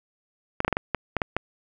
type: clicks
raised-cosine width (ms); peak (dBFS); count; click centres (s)
0.5; -8; 9; 0.604 / 0.648 / 0.68 / 0.727 / 0.769 / 0.947 / 1.167 / 1.218 / 1.366
effects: none